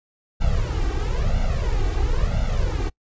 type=noise with flanger; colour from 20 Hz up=brown; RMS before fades=-21 dBFS; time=0.4-2.9 s; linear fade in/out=20 ms; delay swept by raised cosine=1.4 to 2.6 ms; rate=1 Hz; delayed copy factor=+0.9; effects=noise-tail reverb RT60 0.1 s tail -25 dB re dry + resampled to 16000 Hz